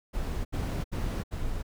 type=noise bursts; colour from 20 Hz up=brown; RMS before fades=-31 dBFS; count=4; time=0.13-1.629 s; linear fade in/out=20 ms; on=320 ms; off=73 ms; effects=none